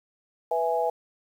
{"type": "chord", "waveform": "sine", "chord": "E major", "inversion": "second", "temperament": "equal", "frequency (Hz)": [493.9, 659.3, 830.6], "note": ["B4", "E5", "G#5"], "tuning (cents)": [0, 0, 0], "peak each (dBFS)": -27, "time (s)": [0.51, 0.9], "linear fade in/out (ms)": 5, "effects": ["9-bit"]}